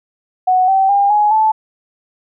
sine tone with pitch steps, 740 / 771 / 803.3 / 836.9 / 871.9 Hz, F#5 / G5 / G5 / G#5 / A5, 0 / -29 / +42 / +13 / -16 cents, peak -9 dBFS, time 0.47-1.52 s, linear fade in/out 10 ms, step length 210 ms, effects none

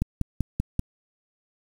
click train, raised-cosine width 5 ms, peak -11 dBFS, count 5, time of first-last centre 0.02-0.794 s, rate 5.17 Hz, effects 7-bit

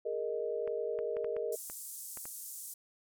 sine chord, Ab suspended second, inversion none, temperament equal, 415.3 / 466.2 / 622.3 Hz, Ab4 / Bb4 / Eb5, 0 / 0 / 0 cents, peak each -38 / -35 / -39 dBFS, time 0.05-1.56 s, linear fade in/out 10 ms
clicks, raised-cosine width 0.5 ms, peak -32 dBFS, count 8, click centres 0.676 / 0.989 / 1.168 / 1.245 / 1.366 / 1.699 / 2.173 / 2.255 s
pink band-pass noise, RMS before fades -45 dBFS, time 1.52-2.74 s, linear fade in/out 5 ms, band 7500 to 15000 Hz, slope 24 dB/octave
effects none

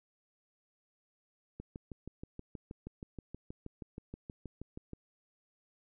click train, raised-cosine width 3 ms, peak -30 dBFS, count 22, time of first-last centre 1.6-4.933 s, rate 6.3 Hz, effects none

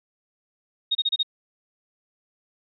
sine tone bursts, 3729 Hz, A#7, in tune, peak -19 dBFS, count 5, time 0.91-1.231 s, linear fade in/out 10 ms, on 41 ms, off 29 ms, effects none

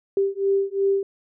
sine beating tone pair, 392 / 394.8 Hz, G4 / G4, 0 / +12 cents, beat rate 2.8 Hz, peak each -22 dBFS, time 0.17-1.03 s, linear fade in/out 2 ms, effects none

